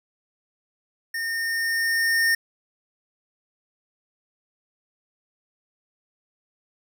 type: tone with level ramp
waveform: square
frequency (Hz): 1826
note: A#6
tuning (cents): -36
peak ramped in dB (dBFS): -27 to -18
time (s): 1.14-2.35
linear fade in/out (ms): 5
effects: none